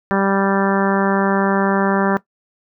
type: harmonic tone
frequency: 196 Hz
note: G3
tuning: in tune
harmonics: 1 / 2 / 3 / 4 / 5 / 6 / 7 / 8 / 9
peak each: -18 / -21 / -23 / -24 / -25 / -26 / -26 / -27 / -28 dBFS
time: 0.11-2.17 s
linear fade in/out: 0 ms
effects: noise-tail reverb RT60 0.1 s tail -17 dB re dry